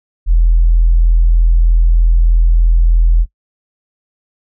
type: tone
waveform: sine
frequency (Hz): 41.61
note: E1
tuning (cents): +17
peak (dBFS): -5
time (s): 0.26-3.26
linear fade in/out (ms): 50
effects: noise-tail reverb RT60 0.1 s tail -20 dB re dry + tanh soft clip ceiling -1 dBFS